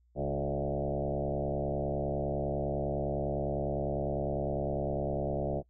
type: tone with frequency modulation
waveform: sine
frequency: 366.9 Hz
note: F#4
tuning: 15 cents flat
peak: -29 dBFS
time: 0.15-5.63 s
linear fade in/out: 50 ms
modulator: 69.9 Hz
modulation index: 4.5
effects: noise-tail reverb RT60 0.1 s tail -24 dB re dry + added 60 Hz sine -64 dBFS peak until 5.69 s